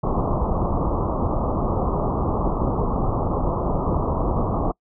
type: low-pass noise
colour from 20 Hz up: pink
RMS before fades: -22 dBFS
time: 0.03-4.72 s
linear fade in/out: 10 ms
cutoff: 1200 Hz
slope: 96 dB/octave
effects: noise-tail reverb RT60 0.1 s tail -26 dB re dry